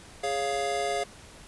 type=chord; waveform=square; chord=Db major; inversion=second; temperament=equal with one note detuned; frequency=415.3 / 556.9 / 698.5 Hz; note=Ab4 / Db5 / F5; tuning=0 / +8 / 0 cents; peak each=-33 / -34 / -30 dBFS; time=0.23-1.04 s; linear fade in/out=10 ms; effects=pink hiss -49 dBFS RMS until 1.47 s + resampled to 24000 Hz